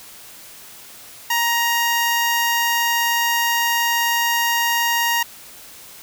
10% pulse tone with notch filter, 939 Hz, A#5, 12 cents sharp, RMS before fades -19 dBFS, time 1.3-5.23 s, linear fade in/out 5 ms, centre 4200 Hz, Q 1.2, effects white hiss -41 dBFS RMS until 6.02 s

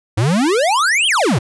square exponential two-way sweep, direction up then down, 99.3 to 3312 to 99.3 Hz, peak -13 dBFS, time 0.17-1.39 s, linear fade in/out 10 ms, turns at 1.07 s, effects resampled to 24000 Hz

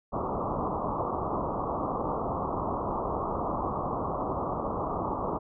white low-pass noise, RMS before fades -31 dBFS, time 0.12-5.39 s, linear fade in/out 20 ms, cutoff 1200 Hz, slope 96 dB/octave, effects none

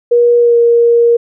sine tone with pitch glide, 477.9 to 470.2 Hz, A#4 to A#4, +43 to +15 cents, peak -5 dBFS, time 0.11-1.17 s, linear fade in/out 10 ms, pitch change -28 cents, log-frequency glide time 0.38-0.57 s, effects none

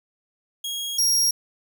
sawtooth tone pair in turn, 3286 / 5607 Hz, G#7 / F8, -19 / +6 cents, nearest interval major sixth, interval 925 cents, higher second, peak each -24 / -15 dBFS, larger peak second, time 0.64-0.98 / 0.98-1.31 s, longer first, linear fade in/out 5 ms, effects none

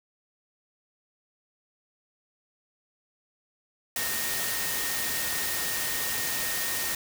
sine tone in noise, 1849 Hz, A#6, 15 cents flat, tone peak -36 dBFS, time 3.96-6.95 s, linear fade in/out 2 ms, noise white, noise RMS -30 dBFS, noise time 3.96-6.95 s, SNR -9 dB, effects none

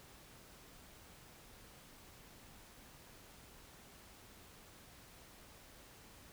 silence, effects pink hiss -59 dBFS RMS until 6.32 s

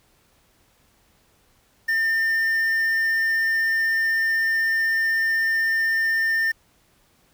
triangle tone with quantisation, 1804 Hz, A6, 43 cents sharp, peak -17 dBFS, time 1.88-6.52 s, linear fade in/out 10 ms, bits 7, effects pink hiss -61 dBFS RMS until 7.33 s

